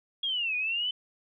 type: linear two-way sweep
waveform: sine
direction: down then up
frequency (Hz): 3322 to 2446 to 3055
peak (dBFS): -27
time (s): 0.23-0.91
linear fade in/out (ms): 5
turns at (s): 0.56
effects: none